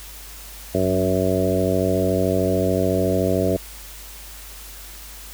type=harmonic tone with a mistuned harmonic; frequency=93.6 Hz; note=F#2; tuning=20 cents sharp; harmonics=1 / 2 / 3 / 4 / 5 / 6 / 7; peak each=-25 / -25 / -25 / -25 / -25 / -25 / -25 dBFS; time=0.74-3.57 s; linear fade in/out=10 ms; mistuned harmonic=2; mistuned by=-18 cents; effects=added 50 Hz sine -40 dBFS peak until 5.33 s + white hiss -40 dBFS RMS until 5.33 s